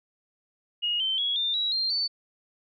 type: tone with pitch steps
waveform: sine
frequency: 2874 / 3098 / 3340 / 3600 / 3881 / 4184 / 4510 Hz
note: F7 / G7 / G#7 / A7 / B7 / C8 / C#8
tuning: +49 / -21 / +9 / +39 / -31 / -1 / +29 cents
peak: -24 dBFS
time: 0.82-2.08 s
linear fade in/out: 20 ms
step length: 180 ms
effects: none